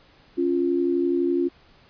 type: tone pair together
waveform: sine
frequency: 276.6 / 348.5 Hz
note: C#4 / F4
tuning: -4 / -4 cents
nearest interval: major third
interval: 400 cents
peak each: -24 / -21 dBFS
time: 0.37-1.49 s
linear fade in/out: 20 ms
effects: pink hiss -55 dBFS RMS until 1.89 s + resampled to 11025 Hz